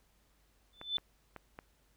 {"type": "tone with exponential growth", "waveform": "sine", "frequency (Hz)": 3520, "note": "A7", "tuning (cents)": 0, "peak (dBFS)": -27, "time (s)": [0.73, 0.97], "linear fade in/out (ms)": 1, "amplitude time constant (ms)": 52}
{"type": "clicks", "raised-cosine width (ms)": 0.5, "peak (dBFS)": -30, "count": 4, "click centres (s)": [0.814, 0.983, 1.363, 1.589]}
{"effects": ["added 50 Hz sine -70 dBFS peak until 1.96 s", "pink hiss -72 dBFS RMS until 1.96 s"]}